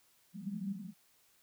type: band-pass noise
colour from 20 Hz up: white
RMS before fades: -41 dBFS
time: 0.33-0.94 s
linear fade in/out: 50 ms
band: 180 to 210 Hz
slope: 96 dB/octave
effects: white hiss -69 dBFS RMS until 1.42 s